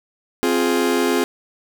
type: chord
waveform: 40% pulse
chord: F minor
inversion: second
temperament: just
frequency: 261.9 / 349.2 / 419.1 Hz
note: C4 / F4 / Ab4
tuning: +2 / 0 / +16 cents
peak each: -20 dBFS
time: 0.43-1.24 s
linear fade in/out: 0 ms
effects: none